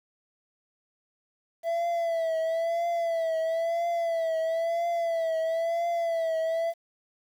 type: tone with vibrato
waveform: triangle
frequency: 665 Hz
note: E5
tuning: 15 cents sharp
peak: -23 dBFS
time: 1.63-6.74 s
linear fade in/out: 50 ms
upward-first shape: triangle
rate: 1 Hz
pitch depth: 59 cents each way
effects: 9-bit